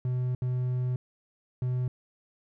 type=tone bursts at uneven times; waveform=triangle; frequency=125.8 Hz; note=B2; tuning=32 cents sharp; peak=-24 dBFS; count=3; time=0.05-0.35 / 0.42-0.96 / 1.62-1.88 s; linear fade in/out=2 ms; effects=none